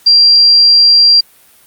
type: tone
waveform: sine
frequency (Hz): 4745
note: D8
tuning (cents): +17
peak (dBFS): -3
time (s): 0.06-1.21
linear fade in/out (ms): 10
effects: white hiss -45 dBFS RMS until 1.66 s + Opus 48 kbps